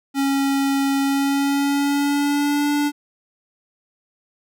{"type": "tone with pitch glide", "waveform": "square", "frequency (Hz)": [275.2, 291.2], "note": ["C#4", "D4"], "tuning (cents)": [-12, -15], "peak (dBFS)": -18, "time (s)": [0.14, 2.92], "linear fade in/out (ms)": 50, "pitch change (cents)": 97, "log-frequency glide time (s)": [1.01, 2.71], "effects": []}